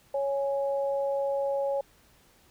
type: tone pair together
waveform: sine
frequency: 554.4 / 830.7 Hz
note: C#5 / G#5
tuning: 0 / 0 cents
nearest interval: perfect fifth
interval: 700 cents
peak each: -26 / -35 dBFS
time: 0.14-1.81 s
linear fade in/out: 5 ms
effects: pink hiss -61 dBFS RMS until 2.5 s